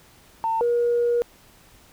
sine tone pair in turn, 900 / 476.8 Hz, A5 / A#4, +39 / +39 cents, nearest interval major seventh, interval 1100 cents, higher first, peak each -20 / -17 dBFS, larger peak second, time 0.44-0.61 / 0.61-1.22 s, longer second, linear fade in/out 0 ms, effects tanh soft clip ceiling -14 dBFS + pink hiss -53 dBFS RMS until 1.92 s

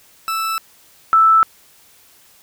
40% pulse / sine tone pair in turn, 1318.5 / 1318.5 Hz, E6 / E6, 0 / 0 cents, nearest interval unison, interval 0 cents, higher neither, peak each -18 / -8 dBFS, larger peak second, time 0.28-0.58 / 1.13-1.43 s, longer neither, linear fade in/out 0 ms, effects white hiss -50 dBFS RMS until 2.42 s

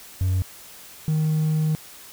triangle tone pair in turn, 92.6 / 155.73 Hz, F#2 / D#3, +2 / +2 cents, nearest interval major sixth, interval 900 cents, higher second, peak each -16 / -16 dBFS, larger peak neither, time 0.21-0.42 / 1.08-1.75 s, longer second, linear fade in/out 0 ms, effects tanh soft clip ceiling -13 dBFS + white hiss -44 dBFS RMS until 2.12 s

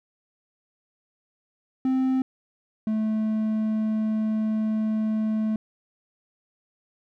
triangle tone pair in turn, 260.9 / 217.4 Hz, C4 / A3, -5 / -21 cents, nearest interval minor third, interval 316 cents, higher first, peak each -18 / -20 dBFS, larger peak first, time 1.85-2.22 / 2.87-5.56 s, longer second, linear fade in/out 2 ms, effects none

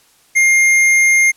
sine tone with tanh clipping, 2120 Hz, C7, 22 cents sharp, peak -10 dBFS, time 0.35-1.32 s, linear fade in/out 20 ms, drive 16 dB, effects white hiss -52 dBFS RMS until 1.36 s + low-pass 12000 Hz 12 dB/octave

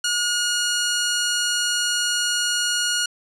10% pulse tone, 1440 Hz, F#6, 47 cents flat, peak -11 dBFS, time 0.04-3.06 s, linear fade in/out 5 ms, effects low-pass 9000 Hz 12 dB/octave

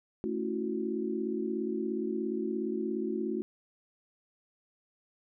sine chord, F# minor seventh, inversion first, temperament equal with one note detuned, 220 / 277.2 / 329.6 / 366.6 Hz, A3 / C#4 / E4 / F#4, 0 / 0 / 0 / -16 cents, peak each -35 / -39 / -36 / -34 dBFS, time 0.24-3.42 s, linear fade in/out 0 ms, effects none

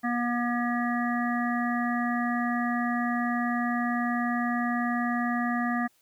harmonic tone, 240.3 Hz, B3, 47 cents flat, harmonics 1 / 3 / 5 / 7 / 8, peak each -27 / -32 / -34 / -35 / -36 dBFS, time 0.03-5.88 s, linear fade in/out 20 ms, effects white hiss -66 dBFS RMS until 6.01 s

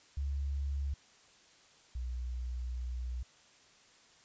sine tone pair in turn, 69.8 / 61.6 Hz, C#2 / B1, +13 / -4 cents, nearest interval major second, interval 217 cents, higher first, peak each -32 / -35 dBFS, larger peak first, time 0.17-0.94 / 1.95-3.23 s, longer second, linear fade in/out 5 ms, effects white hiss -62 dBFS RMS until 4.24 s + resampled to 16000 Hz

